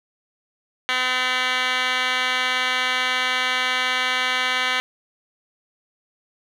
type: tone with band-pass filter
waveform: 10% pulse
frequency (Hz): 254.5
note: C4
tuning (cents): -48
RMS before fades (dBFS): -22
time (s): 0.89-4.8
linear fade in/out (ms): 0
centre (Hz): 2500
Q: 8.8
effects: none